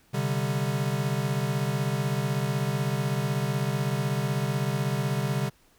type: chord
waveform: square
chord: C suspended second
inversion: none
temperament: equal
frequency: 130.81 / 146.83 / 196 Hz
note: C3 / D3 / G3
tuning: 0 / 0 / 0 cents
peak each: -29 / -30 / -33 dBFS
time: 0.13-5.5 s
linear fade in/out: 20 ms
effects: pink hiss -62 dBFS RMS until 5.78 s